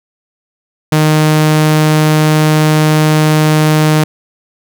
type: tone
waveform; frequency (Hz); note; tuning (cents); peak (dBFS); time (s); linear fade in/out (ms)
sawtooth; 154.3; D#3; -14; -3; 0.92-4.04; 5
effects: none